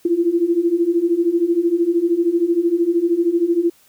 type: beating tone pair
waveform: sine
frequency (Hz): 333.1 / 346.1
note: E4 / F4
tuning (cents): +18 / -16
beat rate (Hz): 13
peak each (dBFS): -19 / -16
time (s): 0.05-3.7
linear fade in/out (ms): 5
effects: white hiss -54 dBFS RMS until 3.88 s